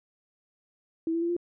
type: tone with pitch steps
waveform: sine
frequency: 326.9 / 333.8 / 340.8 / 347.9 Hz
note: E4 / E4 / F4 / F4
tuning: -14 / +22 / -42 / -7 cents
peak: -25 dBFS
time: 1.07-1.366 s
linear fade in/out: 2 ms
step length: 74 ms
effects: none